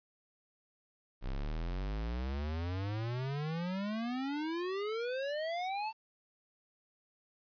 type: exponential sweep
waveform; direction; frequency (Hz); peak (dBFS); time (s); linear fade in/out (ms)
square; up; 30.87 to 902; -35; 1.21-5.93; 50
effects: resampled to 11025 Hz + 11-bit